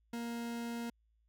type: tone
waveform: 40% pulse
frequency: 234.4 Hz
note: A#3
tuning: 10 cents sharp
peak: -37 dBFS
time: 0.13-0.9 s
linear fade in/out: 5 ms
effects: added 55 Hz sine -70 dBFS peak until 1.28 s